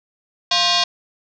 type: tone with frequency modulation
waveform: sine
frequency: 180 Hz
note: F#3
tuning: 47 cents flat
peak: -14 dBFS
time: 0.51-0.84 s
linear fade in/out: 5 ms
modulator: 878 Hz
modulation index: 5.6
effects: none